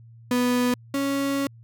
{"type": "tone pair in turn", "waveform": "35% pulse", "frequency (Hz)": [246.9, 277.1], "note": ["B3", "C#4"], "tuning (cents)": [0, -1], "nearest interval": "major second", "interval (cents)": 199, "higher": "second", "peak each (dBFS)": [-18, -21], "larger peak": "first", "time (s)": [[0.31, 0.74], [0.94, 1.47]], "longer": "second", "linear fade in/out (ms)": 2, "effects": ["added 115 Hz sine -45 dBFS peak until 1.63 s"]}